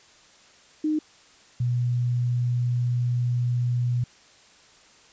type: tone pair in turn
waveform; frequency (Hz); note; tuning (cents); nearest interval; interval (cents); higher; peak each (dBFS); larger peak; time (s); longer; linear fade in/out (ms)
sine; 307.6 / 122.07; D#4 / B2; -20 / -20; octave + major third; 1600; first; -21; neither; 0.84-0.99 / 1.6-4.04; second; 5
effects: white hiss -54 dBFS RMS until 5.12 s + resampled to 16000 Hz